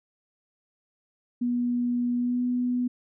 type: tone with pitch glide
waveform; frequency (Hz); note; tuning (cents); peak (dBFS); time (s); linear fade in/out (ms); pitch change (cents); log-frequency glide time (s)
sine; 243 to 247; B3 to B3; -28 to 0; -23; 1.41-2.88; 10; +28; 2.16-2.42
effects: none